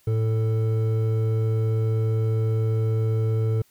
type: tone pair together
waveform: triangle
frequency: 110.94 / 442.5 Hz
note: A2 / A4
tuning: +15 / +10 cents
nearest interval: 2 octaves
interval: 2395 cents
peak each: -18 / -28 dBFS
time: 0.07-3.62 s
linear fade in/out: 5 ms
effects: white hiss -61 dBFS RMS until 3.7 s